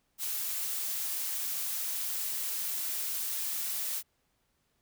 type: noise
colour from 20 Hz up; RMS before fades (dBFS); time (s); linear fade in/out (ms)
blue; -34; 0.18-4.03; 50
effects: pink hiss -75 dBFS RMS until 4.81 s